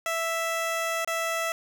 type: tone with dropouts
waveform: 15% pulse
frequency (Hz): 660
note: E5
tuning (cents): +2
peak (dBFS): -20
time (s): 0.06-1.52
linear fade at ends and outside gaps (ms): 1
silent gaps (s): 1.047-1.075
effects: none